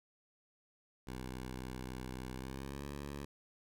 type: tone with pitch glide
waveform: 10% pulse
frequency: 63.6 to 70.98 Hz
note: C2 to C#2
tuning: -48 to +42 cents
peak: -34 dBFS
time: 1.07-3.25 s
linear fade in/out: 5 ms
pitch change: +190 cents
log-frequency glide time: 2.32-2.87 s
effects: none